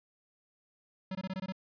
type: tone bursts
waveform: square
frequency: 188.8 Hz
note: F#3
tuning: 35 cents sharp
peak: -35 dBFS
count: 7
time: 1.11-1.523 s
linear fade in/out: 5 ms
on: 41 ms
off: 21 ms
effects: resampled to 11025 Hz